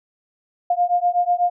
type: beating tone pair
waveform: sine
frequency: 703 / 711.1 Hz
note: F5 / F5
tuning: +11 / +31 cents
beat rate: 8.1 Hz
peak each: -19 dBFS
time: 0.7-1.5 s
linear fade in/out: 5 ms
effects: none